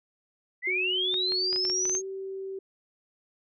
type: linear sweep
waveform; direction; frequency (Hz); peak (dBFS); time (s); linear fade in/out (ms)
sine; up; 1939 to 6520; -25; 0.62-2.02; 50
type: tone with pitch glide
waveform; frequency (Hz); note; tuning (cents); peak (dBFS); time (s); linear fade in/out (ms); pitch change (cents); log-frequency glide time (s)
sine; 370 to 385.5; F#4 to G4; 0 to -29; -33; 0.67-2.59; 5; +71; 1.91-2.06
type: clicks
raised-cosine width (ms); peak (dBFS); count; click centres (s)
0.3; -23; 9; 1.142 / 1.321 / 1.529 / 1.561 / 1.651 / 1.699 / 1.854 / 1.896 / 1.951
effects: none